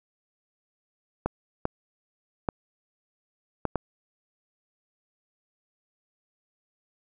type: clicks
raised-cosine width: 1 ms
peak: -11 dBFS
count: 5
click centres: 1.26 / 1.654 / 2.488 / 3.653 / 3.757 s
effects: none